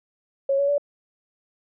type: tone with pitch steps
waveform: sine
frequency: 549 / 562.2 / 575.6 Hz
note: C#5 / C#5 / D5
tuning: -17 / +24 / -35 cents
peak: -18 dBFS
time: 0.49-0.781 s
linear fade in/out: 5 ms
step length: 97 ms
effects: none